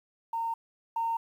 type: tone pair in turn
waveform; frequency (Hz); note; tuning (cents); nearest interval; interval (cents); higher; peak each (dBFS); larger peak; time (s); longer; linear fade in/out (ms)
sine; 916 / 916; A#5 / A#5; -31 / -31; unison; 0; neither; -28 / -26; second; 0.33-0.54 / 0.96-1.17; neither; 5
effects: tanh soft clip ceiling -22 dBFS + 10-bit